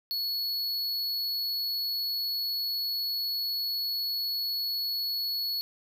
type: tone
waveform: square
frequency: 4384 Hz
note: C#8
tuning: 20 cents flat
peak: -29 dBFS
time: 0.11-5.61 s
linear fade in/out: 0 ms
effects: none